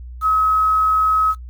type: tone with quantisation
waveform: sine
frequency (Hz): 1279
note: D#6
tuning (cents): +47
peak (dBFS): -13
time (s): 0.21-1.35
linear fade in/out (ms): 50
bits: 7
effects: noise-tail reverb RT60 0.1 s tail -17 dB re dry + added 61 Hz sine -31 dBFS peak until 1.49 s